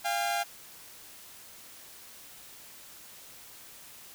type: tone pair together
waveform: sawtooth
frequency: 695 / 805.5 Hz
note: F5 / G5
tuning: -9 / +47 cents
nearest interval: minor third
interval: 256 cents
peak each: -27 dBFS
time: 0.04-0.44 s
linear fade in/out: 20 ms
effects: white hiss -50 dBFS RMS until 4.14 s